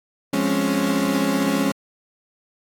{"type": "chord", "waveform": "35% pulse", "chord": "Db major seventh", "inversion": "first", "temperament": "equal", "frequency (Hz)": [174.61, 207.7, 261.6, 277.2], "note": ["F3", "Ab3", "C4", "Db4"], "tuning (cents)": [0, 0, 0, 0], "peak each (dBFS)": [-26, -22, -25, -20], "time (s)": [0.33, 1.72], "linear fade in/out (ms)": 5, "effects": ["AAC 64 kbps"]}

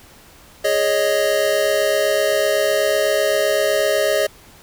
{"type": "chord", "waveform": "square", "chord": "Ab suspended fourth", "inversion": "none", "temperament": "equal", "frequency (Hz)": [415.3, 554.4, 622.3], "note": ["Ab4", "Db5", "Eb5"], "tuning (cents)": [0, 0, 0], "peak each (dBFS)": [-23, -21, -19], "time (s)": [0.64, 4.27], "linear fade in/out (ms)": 10, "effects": ["pink hiss -46 dBFS RMS until 4.62 s"]}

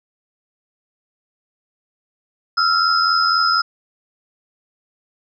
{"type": "tone cluster", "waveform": "sine", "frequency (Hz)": [1305, 1389, 5090], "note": ["E6", "F6", "D#8"], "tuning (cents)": [-18, -10, 39], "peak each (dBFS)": -18, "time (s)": [2.57, 3.62], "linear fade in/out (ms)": 10, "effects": []}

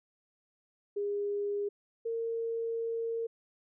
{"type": "tone pair in turn", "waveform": "sine", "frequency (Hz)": [407.6, 458.3], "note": ["G#4", "A#4"], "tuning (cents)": [-32, -29], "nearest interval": "major second", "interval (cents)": 203, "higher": "second", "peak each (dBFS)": [-30, -31], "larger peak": "first", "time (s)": [[0.96, 1.69], [2.05, 3.27]], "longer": "second", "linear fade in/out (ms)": 10, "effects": []}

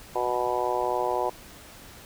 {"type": "harmonic tone", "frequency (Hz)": 123.3, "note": "B2", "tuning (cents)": -2, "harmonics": [3, 4, 5, 6, 7, 8], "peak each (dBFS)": [-31, -31, -31, -31, -31, -31], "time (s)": [0.15, 1.3], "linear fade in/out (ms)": 10, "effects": ["pink hiss -47 dBFS RMS until 2.05 s"]}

